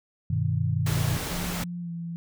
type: chord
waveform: sine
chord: G augmented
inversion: none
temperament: equal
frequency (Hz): 98 / 123.47 / 155.56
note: G2 / B2 / D#3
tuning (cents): 0 / 0 / 0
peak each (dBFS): -27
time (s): 0.3-1.17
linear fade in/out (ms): 5
type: noise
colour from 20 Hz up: pink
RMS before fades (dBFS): -32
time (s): 0.86-1.64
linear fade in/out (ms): 5
type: tone with pitch glide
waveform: sine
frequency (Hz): 174.61 to 169.05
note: F3 to E3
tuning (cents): 0 to +44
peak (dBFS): -31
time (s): 1.31-2.16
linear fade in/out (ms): 0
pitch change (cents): -56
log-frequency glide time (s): 1.8-1.91
effects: none